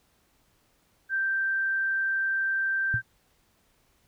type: tone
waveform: sine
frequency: 1568 Hz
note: G6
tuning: in tune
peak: -24 dBFS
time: 1.09-3.02 s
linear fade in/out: 50 ms
type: tone with exponential decay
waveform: sine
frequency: 117.6 Hz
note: A#2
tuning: 16 cents sharp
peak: -22 dBFS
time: 2.94-3.03 s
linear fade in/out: 0 ms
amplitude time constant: 19 ms
effects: pink hiss -67 dBFS RMS until 4.07 s